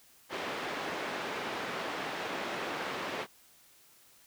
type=band-pass noise; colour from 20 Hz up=pink; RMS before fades=-37 dBFS; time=0.29-3.27 s; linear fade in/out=50 ms; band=340 to 2900 Hz; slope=12 dB/octave; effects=white hiss -61 dBFS RMS until 4.26 s